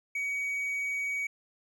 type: tone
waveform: triangle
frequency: 2258 Hz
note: C#7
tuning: 31 cents sharp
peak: -28 dBFS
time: 0.15-1.27 s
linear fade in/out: 5 ms
effects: none